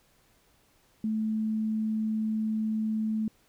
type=tone; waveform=sine; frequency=218 Hz; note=A3; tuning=16 cents flat; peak=-26 dBFS; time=1.04-3.28 s; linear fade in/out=2 ms; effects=pink hiss -65 dBFS RMS until 3.48 s